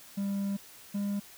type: tone pair in turn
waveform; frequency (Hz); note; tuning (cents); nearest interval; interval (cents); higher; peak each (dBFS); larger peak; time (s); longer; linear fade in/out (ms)
triangle; 198.7 / 201.9; G3 / G#3; +24 / -49; unison; 27; second; -27; neither; 0.17-0.57 / 0.94-1.2; first; 10
effects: white hiss -52 dBFS RMS until 1.37 s